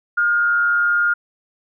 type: tone with frequency modulation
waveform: sine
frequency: 1415 Hz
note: F6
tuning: 22 cents sharp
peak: -14 dBFS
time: 0.17-1.14 s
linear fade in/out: 10 ms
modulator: 131 Hz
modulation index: 0.39
effects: none